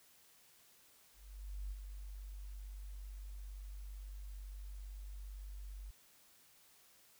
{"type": "tone with ADSR envelope", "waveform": "sine", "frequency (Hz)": 48.88, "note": "G1", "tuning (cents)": -4, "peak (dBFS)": -39, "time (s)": [1.13, 5.91], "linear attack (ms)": 580, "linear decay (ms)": 37, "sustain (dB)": -6, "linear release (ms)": 7, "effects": ["white hiss -66 dBFS RMS until 7.19 s"]}